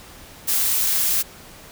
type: noise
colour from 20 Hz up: blue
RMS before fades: -20 dBFS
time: 0.47-1.23 s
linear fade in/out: 20 ms
effects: pink hiss -43 dBFS RMS until 1.71 s